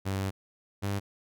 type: tone pair in turn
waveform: sawtooth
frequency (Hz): 96.7 / 100.05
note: G2 / G2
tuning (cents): -23 / +36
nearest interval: minor second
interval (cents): 59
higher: second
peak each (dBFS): -25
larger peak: neither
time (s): 0.05-0.31 / 0.82-1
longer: first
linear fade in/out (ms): 20
effects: none